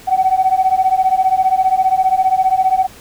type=beating tone pair; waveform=sine; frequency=748 / 763 Hz; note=F#5 / G5; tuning=+19 / -47 cents; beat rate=15 Hz; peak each=-13 dBFS; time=0.07-2.87 s; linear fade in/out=20 ms; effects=tanh soft clip ceiling -4 dBFS + pink hiss -40 dBFS RMS until 3 s